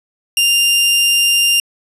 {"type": "tone", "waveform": "sawtooth", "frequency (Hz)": 2794, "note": "F7", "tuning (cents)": 0, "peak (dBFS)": -7, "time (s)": [0.37, 1.6], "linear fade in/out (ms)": 2, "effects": ["resampled to 32000 Hz", "7-bit"]}